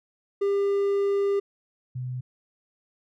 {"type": "tone pair in turn", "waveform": ["triangle", "sine"], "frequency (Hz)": [399.6, 126.34], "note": ["G4", "B2"], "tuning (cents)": [33, 40], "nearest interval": "octave + minor sixth", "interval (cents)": 1993, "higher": "first", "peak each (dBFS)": [-19, -29], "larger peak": "first", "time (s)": [[0.41, 1.4], [1.95, 2.21]], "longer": "first", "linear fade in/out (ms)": 10, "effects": []}